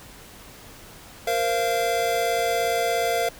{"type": "chord", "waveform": "square", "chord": "Bb suspended second", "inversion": "none", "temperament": "equal with one note detuned", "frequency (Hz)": [466.2, 523.3, 686.9], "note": ["Bb4", "C5", "F5"], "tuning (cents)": [0, 0, -29], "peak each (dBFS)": [-27, -30, -24], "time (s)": [1.27, 3.29], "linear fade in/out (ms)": 5, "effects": ["pink hiss -45 dBFS RMS until 3.39 s"]}